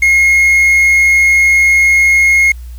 triangle tone with quantisation, 2153 Hz, C7, 49 cents sharp, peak -4 dBFS, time 0.02-2.52 s, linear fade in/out 5 ms, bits 5, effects added 60 Hz sine -25 dBFS peak until 2.78 s + white hiss -47 dBFS RMS until 2.78 s

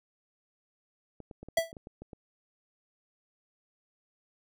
clicks, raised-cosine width 2 ms, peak -31 dBFS, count 10, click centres 1.203 / 1.312 / 1.43 / 1.486 / 1.585 / 1.729 / 1.768 / 1.871 / 2.02 / 2.132 s
square tone with exponential decay, 659.3 Hz, E5, in tune, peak -21 dBFS, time 1.57-1.72 s, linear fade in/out 5 ms, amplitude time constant 32 ms
effects none

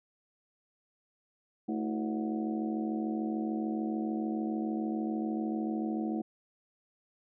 harmonic tone with a mistuned harmonic, 73.42 Hz, D2, in tune, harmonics 3 / 4 / 5 / 6 / 7 / 8 / 9 / 10, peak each -33 / -34 / -43 / -50 / -48 / -52 / -50 / -43 dBFS, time 1.68-6.22 s, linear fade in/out 10 ms, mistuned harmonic 4, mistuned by +150 cents, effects none

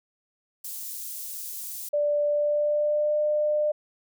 white high-pass noise, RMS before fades -36 dBFS, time 0.64-1.89 s, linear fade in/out 5 ms, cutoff 7300 Hz, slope 12 dB/octave
sine tone with pitch glide, 587.3 to 600.7 Hz, D5 to D5, 0 to +39 cents, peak -21 dBFS, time 1.93-3.72 s, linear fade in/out 10 ms, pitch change +39 cents, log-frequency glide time 2.26-3.21 s
effects none

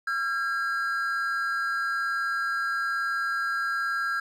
triangle tone pair together, 1363.9 / 1625 Hz, F6 / G#6, -41 / -38 cents, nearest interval minor third, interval 303 cents, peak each -27 / -26 dBFS, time 0.07-4.2 s, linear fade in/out 5 ms, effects none

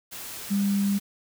sine tone in noise, 200 Hz, G3, 35 cents sharp, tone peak -21 dBFS, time 0.5-0.99 s, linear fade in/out 20 ms, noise white, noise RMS -38 dBFS, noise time 0.11-1 s, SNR +14 dB, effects none

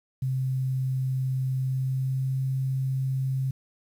sine tone with pitch glide, 130.9 to 132.57 Hz, C3 to C3, +1 to +23 cents, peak -24 dBFS, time 0.22-3.51 s, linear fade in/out 5 ms, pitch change +22 cents, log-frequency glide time 1.57-2.44 s, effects 9-bit

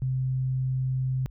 sine tone, 130 Hz, C3, 11 cents flat, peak -24 dBFS, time 0.02-1.26 s, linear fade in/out 0 ms, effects added 50 Hz sine -44 dBFS peak until 1.3 s

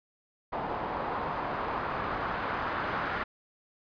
white noise with low-pass filter sweep, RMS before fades -33 dBFS, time 0.52-3.24 s, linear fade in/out 10 ms, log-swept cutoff 900 to 1400 Hz, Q 1.8, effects resampled to 11025 Hz

